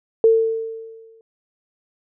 sine tone with exponential decay, 449.4 Hz, A4, 37 cents sharp, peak -8 dBFS, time 0.24-1.21 s, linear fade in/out 1 ms, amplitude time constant 210 ms, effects none

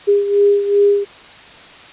sine beating tone pair, 404.9 / 407.5 Hz, G#4 / G#4, -44 / -33 cents, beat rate 2.6 Hz, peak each -11 / -17 dBFS, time 0.07-1.05 s, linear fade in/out 20 ms, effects white hiss -39 dBFS RMS until 1.92 s + resampled to 8000 Hz

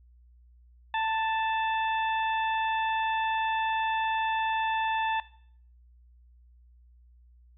harmonic tone with a mistuned harmonic, 880 Hz, A5, in tune, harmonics 1 / 2 / 3 / 4, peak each -27 / -33 / -37 / -39 dBFS, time 0.94-5.2 s, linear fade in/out 2 ms, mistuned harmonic 1, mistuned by +17 cents, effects noise-tail reverb RT60 0.6 s tail -18 dB re dry + added 60 Hz sine -54 dBFS peak until 7.57 s

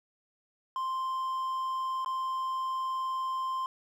triangle tone with dropouts, 1046.5 Hz, C6, in tune, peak -28 dBFS, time 0.76-3.66 s, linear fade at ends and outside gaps 1 ms, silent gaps 2.047-2.06 s, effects none

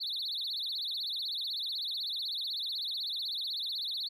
sine tone with vibrato, 3951 Hz, B7, in tune, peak -31 dBFS, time 0-4.09 s, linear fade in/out 20 ms, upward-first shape triangle, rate 16 Hz, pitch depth 270 cents each way, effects tanh soft clip ceiling -31 dBFS

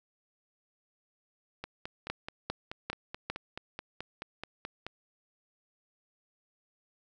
two click trains, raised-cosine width 0.3 ms, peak -17 / -22 dBFS, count 4 / 16, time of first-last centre 2.1-3.3 / 1.64-4.866 s, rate 2.5 / 4.65 Hz, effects none

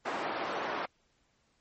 white band-pass noise, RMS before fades -35 dBFS, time 0.05-0.86 s, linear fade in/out 10 ms, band 310 to 1200 Hz, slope 12 dB/octave, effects pink hiss -72 dBFS RMS until 1.6 s + MP3 32 kbps

